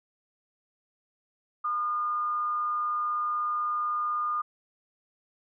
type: tone with frequency modulation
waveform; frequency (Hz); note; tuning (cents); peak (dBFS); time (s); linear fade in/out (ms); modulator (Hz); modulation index
sine; 1216; D#6; -40; -26; 1.64-4.42; 10; 191; 0.21
effects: none